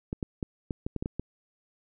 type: clicks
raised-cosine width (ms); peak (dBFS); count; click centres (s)
3; -18; 9; 0.129 / 0.228 / 0.428 / 0.708 / 0.865 / 0.963 / 1.025 / 1.059 / 1.196
effects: none